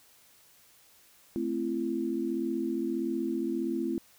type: chord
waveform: sine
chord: A minor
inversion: none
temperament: equal with one note detuned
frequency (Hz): 220 / 261.6 / 336.9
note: A3 / C4 / E4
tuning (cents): 0 / 0 / +38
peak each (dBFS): -35 / -33 / -31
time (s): 1.36-3.98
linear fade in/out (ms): 0
effects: white hiss -60 dBFS RMS until 4.18 s

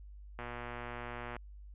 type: click train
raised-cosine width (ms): 0.5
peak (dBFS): -27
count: 118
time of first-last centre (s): 0.39-1.365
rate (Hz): 120
effects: added 50 Hz sine -48 dBFS peak until 1.74 s + resampled to 8000 Hz

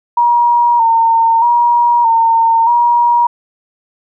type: tone with vibrato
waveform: sine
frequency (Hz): 932.3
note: A#5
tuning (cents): 0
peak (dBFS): -7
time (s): 0.17-3.27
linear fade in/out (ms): 5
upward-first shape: square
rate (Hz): 0.8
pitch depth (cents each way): 38
effects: none

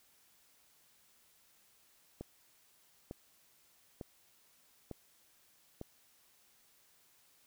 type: click train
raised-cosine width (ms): 2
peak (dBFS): -29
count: 5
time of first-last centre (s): 2.21-5.814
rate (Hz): 1.11
effects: white hiss -68 dBFS RMS until 7.46 s

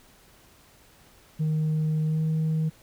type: tone with pitch glide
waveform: sine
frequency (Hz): 155.56 to 158.01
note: D#3 to D#3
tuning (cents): 0 to +27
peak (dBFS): -20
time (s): 1.39-2.7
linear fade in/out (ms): 20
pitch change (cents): +27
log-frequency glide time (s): 2.05-2.22
effects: tanh soft clip ceiling -21 dBFS + pink hiss -56 dBFS RMS until 2.82 s

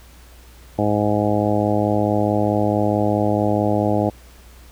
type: harmonic tone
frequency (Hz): 104.6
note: G#2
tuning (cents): +13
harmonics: 1 / 2 / 3 / 4 / 5 / 6 / 7 / 8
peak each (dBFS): -23 / -23 / -22 / -27 / -24 / -24 / -26 / -28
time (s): 0.78-4.1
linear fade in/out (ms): 10
effects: added 60 Hz sine -43 dBFS peak until 4.71 s + pink hiss -49 dBFS RMS until 4.71 s

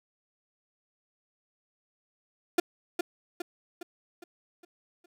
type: tone with echo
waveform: 35% pulse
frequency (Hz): 349.2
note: F4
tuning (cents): 0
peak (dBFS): -18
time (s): 2.58-2.6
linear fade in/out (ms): 5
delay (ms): 410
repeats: 6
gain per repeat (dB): -6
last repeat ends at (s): 5.06
effects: none

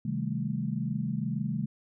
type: chord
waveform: sine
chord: A half-diminished seventh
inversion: first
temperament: just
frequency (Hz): 132 / 158.4 / 198 / 220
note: C3 / Eb3 / G3 / A3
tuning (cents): +16 / +31 / +18 / 0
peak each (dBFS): -34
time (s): 0.05-1.66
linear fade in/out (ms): 5
effects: none

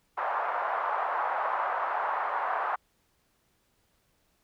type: band-pass noise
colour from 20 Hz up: white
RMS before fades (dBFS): -30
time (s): 0.17-2.76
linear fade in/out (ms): 10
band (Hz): 700 to 1200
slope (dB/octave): 24
effects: pink hiss -71 dBFS RMS until 4.43 s

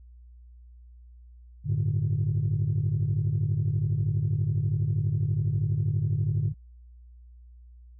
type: chord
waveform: sine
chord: G suspended second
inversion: none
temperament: just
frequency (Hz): 98 / 110.25 / 147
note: G2 / A2 / D3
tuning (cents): 0 / +4 / +2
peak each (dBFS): -27 / -26 / -26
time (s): 1.64-6.54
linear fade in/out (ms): 50
effects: tanh soft clip ceiling -18 dBFS + added 60 Hz sine -47 dBFS peak until 7.99 s

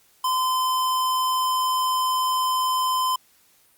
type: tone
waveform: square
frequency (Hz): 1027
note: C6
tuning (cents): -33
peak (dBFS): -21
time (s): 0.24-3.16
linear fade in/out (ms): 5
effects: white hiss -59 dBFS RMS until 3.77 s + Opus 48 kbps

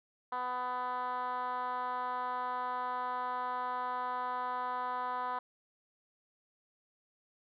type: tone with band-pass filter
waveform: 10% pulse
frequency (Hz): 250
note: B3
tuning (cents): +21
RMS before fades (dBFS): -36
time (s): 0.32-5.39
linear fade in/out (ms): 5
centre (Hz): 1000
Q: 3
effects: resampled to 11025 Hz

